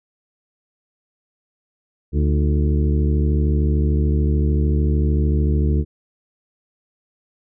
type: harmonic tone with a mistuned harmonic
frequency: 73.42 Hz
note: D2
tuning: in tune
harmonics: 1 / 2 / 3 / 4 / 5 / 6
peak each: -16 / -22 / -26 / -28 / -30 / -32 dBFS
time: 2.12-5.85 s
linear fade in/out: 50 ms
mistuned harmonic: 4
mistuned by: +81 cents
effects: none